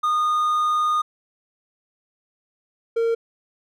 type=tone pair in turn; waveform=triangle; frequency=1227 / 459.6 Hz; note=D#6 / A#4; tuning=-25 / -25 cents; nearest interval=octave + perfect fourth; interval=1700 cents; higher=first; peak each=-16 dBFS; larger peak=neither; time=0.03-1.02 / 2.96-3.15 s; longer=first; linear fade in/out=10 ms; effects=none